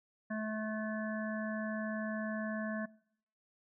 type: harmonic tone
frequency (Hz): 216.6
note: A3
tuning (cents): -27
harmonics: 1 / 3 / 5 / 7 / 8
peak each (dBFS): -36 / -42 / -48 / -48 / -44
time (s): 0.3-2.86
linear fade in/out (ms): 10
effects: noise-tail reverb RT60 0.7 s tail -23 dB re dry